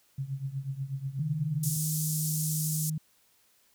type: tone with tremolo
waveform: sine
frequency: 136.1 Hz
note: C#3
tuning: 31 cents flat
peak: -28 dBFS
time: 0.18-1.77 s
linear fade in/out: 5 ms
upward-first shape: triangle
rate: 8.2 Hz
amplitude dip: 90%
type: tone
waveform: sine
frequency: 155.56 Hz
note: D#3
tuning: in tune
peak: -29 dBFS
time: 1.19-2.98 s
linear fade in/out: 5 ms
type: band-pass noise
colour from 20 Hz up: pink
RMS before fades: -34 dBFS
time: 1.63-2.9 s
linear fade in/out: 5 ms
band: 6500 to 15000 Hz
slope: 24 dB/octave
effects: white hiss -66 dBFS RMS until 3.74 s